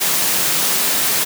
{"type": "high-pass noise", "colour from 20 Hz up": "white", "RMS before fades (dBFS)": -17, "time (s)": [0, 1.25], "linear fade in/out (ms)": 20, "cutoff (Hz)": 120, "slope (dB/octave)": 96, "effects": []}